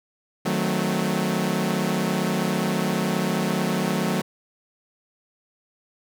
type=chord; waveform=sawtooth; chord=D# diminished seventh; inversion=none; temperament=equal with one note detuned; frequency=155.56 / 185 / 220 / 257.9 Hz; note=D#3 / F#3 / A3 / C4; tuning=0 / 0 / 0 / -25 cents; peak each=-25 / -21 / -23 / -27 dBFS; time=0.45-4.22 s; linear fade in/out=10 ms; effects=none